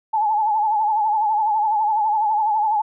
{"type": "tone with vibrato", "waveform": "sine", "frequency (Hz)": 856, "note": "A5", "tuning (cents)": -48, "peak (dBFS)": -16, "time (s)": [0.13, 2.82], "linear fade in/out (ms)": 10, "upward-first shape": "triangle", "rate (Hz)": 12, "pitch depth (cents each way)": 85, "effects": []}